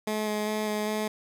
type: tone with vibrato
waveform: 15% pulse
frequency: 212.9 Hz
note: G#3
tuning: 43 cents sharp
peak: -21 dBFS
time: 0.07-1.08 s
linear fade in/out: 5 ms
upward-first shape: square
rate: 2.5 Hz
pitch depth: 11 cents each way
effects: none